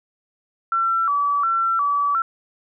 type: tone with vibrato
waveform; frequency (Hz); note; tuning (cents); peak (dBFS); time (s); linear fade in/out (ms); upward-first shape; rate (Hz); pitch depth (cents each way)
sine; 1244.5; D#6; 0; -17; 0.72-2.22; 2; square; 1.4; 140
effects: none